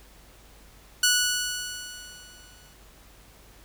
10% pulse tone with exponential decay, 1472 Hz, F#6, 9 cents flat, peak -9 dBFS, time 1.03-2.74 s, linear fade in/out 5 ms, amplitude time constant 370 ms, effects added 50 Hz sine -54 dBFS peak until 3.64 s + pink hiss -54 dBFS RMS until 3.64 s

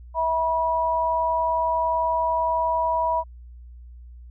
sine tone pair together, 649.6 / 971 Hz, E5 / B5, -26 / -30 cents, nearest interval perfect fifth, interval 696 cents, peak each -25 / -21 dBFS, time 0.14-3.24 s, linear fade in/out 50 ms, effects added 60 Hz sine -40 dBFS peak until 4.3 s

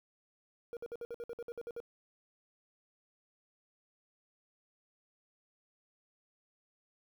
triangle tone bursts, 472.2 Hz, A#4, 22 cents sharp, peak -37 dBFS, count 12, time 0.73-1.802 s, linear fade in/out 0 ms, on 38 ms, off 56 ms, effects 11-bit

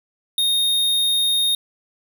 square tone, 3700 Hz, A#7, 14 cents flat, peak -17 dBFS, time 0.38-1.55 s, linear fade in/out 2 ms, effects none

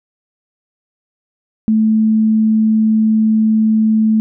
sine tone, 218.7 Hz, A3, 10 cents flat, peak -9 dBFS, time 1.68-4.2 s, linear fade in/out 0 ms, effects none

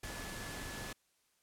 sine tone in noise, 1719 Hz, A6, 41 cents flat, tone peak -50 dBFS, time 0.03-0.93 s, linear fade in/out 5 ms, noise pink, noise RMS -44 dBFS, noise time 0.03-0.93 s, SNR -9 dB, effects white hiss -75 dBFS RMS until 1.42 s + low-pass 12000 Hz 12 dB/octave

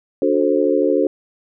sine chord, D dominant seventh, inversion none, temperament just, 293.7 / 367.1 / 440.5 / 528.6 Hz, D4 / F#4 / A4 / C5, 0 / -14 / +2 / +18 cents, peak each -19 dBFS, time 0.22-1.07 s, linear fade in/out 2 ms, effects none

